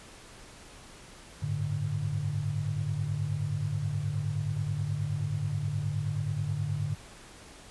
sine chord, G suspended second, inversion none, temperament equal with one note detuned, 98 / 107.43 / 146.83 Hz, G2 / A2 / D3, 0 / -41 / 0 cents, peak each -35 / -33 / -31 dBFS, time 1.42-6.95 s, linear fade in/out 10 ms, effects pink hiss -50 dBFS RMS until 7.7 s + resampled to 24000 Hz

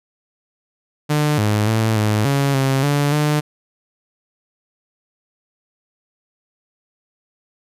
sawtooth tone with pitch steps, 149.6 / 105.5 / 111.1 / 106.6 / 139.5 / 134.6 / 144.1 / 149.7 Hz, D3 / G#2 / A2 / G#2 / C#3 / C3 / D3 / D3, +32 / +28 / +17 / +46 / +11 / +49 / -33 / +33 cents, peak -11 dBFS, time 1.09-3.41 s, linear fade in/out 20 ms, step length 290 ms, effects resampled to 32000 Hz

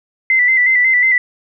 sine tone with vibrato, 2020 Hz, B6, 39 cents sharp, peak -9 dBFS, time 0.3-1.18 s, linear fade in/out 2 ms, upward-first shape square, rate 5.5 Hz, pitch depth 42 cents each way, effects none

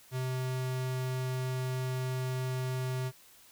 square tone, 128.8 Hz, C3, 27 cents flat, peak -32 dBFS, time 0.11-3.12 s, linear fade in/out 50 ms, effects white hiss -58 dBFS RMS until 3.51 s

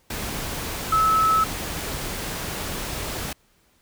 sine tone in noise, 1300 Hz, E6, 24 cents flat, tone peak -16 dBFS, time 0.92-1.44 s, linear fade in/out 5 ms, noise pink, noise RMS -30 dBFS, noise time 0.1-3.33 s, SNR +11 dB, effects pink hiss -62 dBFS RMS until 3.81 s

